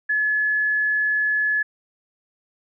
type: tone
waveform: sine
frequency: 1709 Hz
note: G#6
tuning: 49 cents sharp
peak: -18 dBFS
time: 0.09-1.63 s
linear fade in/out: 10 ms
effects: none